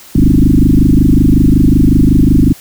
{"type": "tone with frequency modulation", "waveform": "sine", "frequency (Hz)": 155.2, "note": "D#3", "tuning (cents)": -4, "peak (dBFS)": -4, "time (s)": [0.15, 2.53], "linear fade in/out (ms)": 5, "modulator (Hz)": 25.4, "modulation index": 5.9, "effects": ["white hiss -37 dBFS RMS until 2.6 s"]}